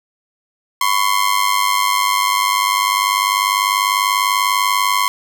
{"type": "ring-modulated tone", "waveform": "sawtooth", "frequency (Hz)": 1057, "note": "C6", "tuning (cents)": 17, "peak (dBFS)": -7, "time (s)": [0.81, 5.08], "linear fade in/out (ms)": 0, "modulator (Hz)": 50.1, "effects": []}